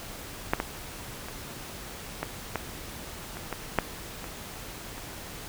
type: clicks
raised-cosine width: 0.5 ms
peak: -7 / -12 / -23 / -14 / -12 / -23 / -16 / -6 / -23 / -26 dBFS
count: 10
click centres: 0.535 / 0.601 / 1.285 / 2.23 / 2.557 / 3.37 / 3.527 / 3.787 / 4.242 / 4.98 s
effects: pink hiss -41 dBFS RMS until 5.48 s